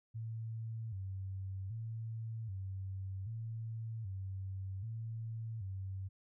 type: tone with vibrato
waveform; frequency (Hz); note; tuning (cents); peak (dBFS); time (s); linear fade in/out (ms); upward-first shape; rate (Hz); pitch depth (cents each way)
sine; 103.83; G#2; 0; -39; 0.14-6.09; 20; square; 0.64; 140
effects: none